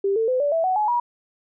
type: tone with pitch steps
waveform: sine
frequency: 395 / 448.5 / 509.3 / 578.3 / 656.7 / 745.7 / 846.7 / 961.4 Hz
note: G4 / A4 / C5 / D5 / E5 / F#5 / G#5 / B5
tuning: +13 / +33 / -47 / -27 / -7 / +13 / +33 / -47 cents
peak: -18 dBFS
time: 0.04-1 s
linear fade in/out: 5 ms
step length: 120 ms
effects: none